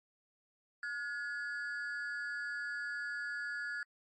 triangle ring-modulated tone, 1567 Hz, G6, 1 cent flat, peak -32 dBFS, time 0.83-3.83 s, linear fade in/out 2 ms, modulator 130 Hz, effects MP3 32 kbps

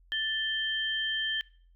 sine tone pair together, 1762 / 3140 Hz, A6 / G7, +2 / +2 cents, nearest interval minor seventh, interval 1000 cents, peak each -32 / -30 dBFS, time 0.12-1.41 s, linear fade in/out 0 ms, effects noise-tail reverb RT60 0.5 s tail -23 dB re dry + added 43 Hz sine -57 dBFS peak until 1.75 s

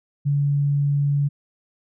sine tone, 142.8 Hz, D3, 48 cents flat, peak -17 dBFS, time 0.25-1.29 s, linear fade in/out 20 ms, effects none

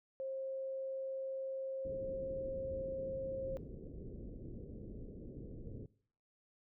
sine tone, 533 Hz, C5, 32 cents sharp, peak -38 dBFS, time 0.2-3.57 s, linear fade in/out 0 ms
pink low-pass noise, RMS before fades -48 dBFS, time 1.85-5.86 s, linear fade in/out 2 ms, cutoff 500 Hz, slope 48 dB/octave
effects noise-tail reverb RT60 0.6 s tail -22 dB re dry

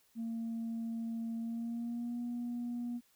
sine tone with pitch glide, 228.4 to 240.3 Hz, A#3 to B3, -35 to -47 cents, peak -34 dBFS, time 0.15-3.01 s, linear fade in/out 50 ms, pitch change +88 cents, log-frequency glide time 1.38-2.2 s, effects tanh soft clip ceiling -33 dBFS + white hiss -70 dBFS RMS until 3.15 s

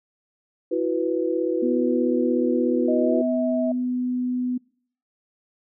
sine chord, E suspended second, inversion none, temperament equal with one note detuned, 329.6 / 366.4 / 493.9 Hz, E4 / F#4 / B4, 0 / -17 / 0 cents, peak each -25 dBFS, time 0.71-3.22 s, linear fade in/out 10 ms
sine tone, 249.8 Hz, B3, 20 cents sharp, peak -22 dBFS, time 1.62-4.58 s, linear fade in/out 10 ms
sine tone with pitch glide, 620 to 644.1 Hz, D#5 to E5, -6 to -40 cents, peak -23 dBFS, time 2.88-3.72 s, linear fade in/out 5 ms, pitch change +66 cents, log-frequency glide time 3.02-3.15 s
effects noise-tail reverb RT60 0.6 s tail -26 dB re dry

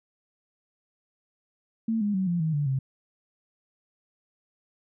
sine tone with pitch steps, 224.7 / 206.1 / 188.95 / 173.27 / 158.89 / 145.7 / 133.61 Hz, A3 / G#3 / F#3 / F3 / D#3 / D3 / C3, +37 / -13 / +37 / -13 / +37 / -13 / +37 cents, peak -23 dBFS, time 1.88-2.79 s, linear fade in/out 5 ms, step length 130 ms, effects none

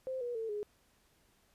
sine tone with pitch steps, 521 / 483.3 / 448.3 / 415.9 Hz, C5 / B4 / A4 / G#4, -7 / -38 / +32 / +2 cents, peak -35 dBFS, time 0.07-0.63 s, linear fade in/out 0 ms, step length 140 ms, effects pink hiss -70 dBFS RMS until 1.54 s + resampled to 32000 Hz

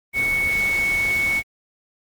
sine tone in noise, 2216 Hz, C#7, 1 cent flat, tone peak -18 dBFS, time 0.13-1.43 s, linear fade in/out 50 ms, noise pink, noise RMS -32 dBFS, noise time 0.13-1.43 s, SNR +11 dB, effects Opus 32 kbps

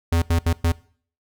square tone bursts at uneven times, 84 Hz, E2, 33 cents sharp, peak -17 dBFS, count 4, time 0.12-0.22 / 0.3-0.39 / 0.46-0.53 / 0.64-0.72 s, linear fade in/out 5 ms, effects noise-tail reverb RT60 0.5 s tail -21 dB re dry

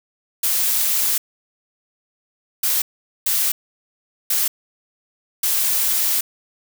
blue noise bursts at uneven times, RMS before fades -19 dBFS, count 5, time 0.43-1.18 / 2.63-2.82 / 3.26-3.52 / 4.3-4.48 / 5.43-6.21 s, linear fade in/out 5 ms, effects none

